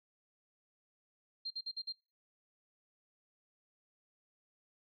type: tone bursts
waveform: sine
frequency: 4186 Hz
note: C8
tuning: in tune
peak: -37 dBFS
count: 5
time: 1.45-1.926 s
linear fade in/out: 10 ms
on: 56 ms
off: 49 ms
effects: noise-tail reverb RT60 0.3 s tail -23 dB re dry